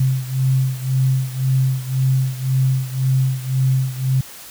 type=beating tone pair; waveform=sine; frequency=130.81 / 132.71 Hz; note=C3 / C3; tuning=0 / +25 cents; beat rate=1.9 Hz; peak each=-17 / -20 dBFS; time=0-4.21 s; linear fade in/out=5 ms; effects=white hiss -38 dBFS RMS until 4.5 s